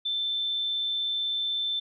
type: tone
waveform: sine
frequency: 3542 Hz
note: A7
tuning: 11 cents sharp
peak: -26 dBFS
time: 0.05-1.8 s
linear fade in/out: 10 ms
effects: none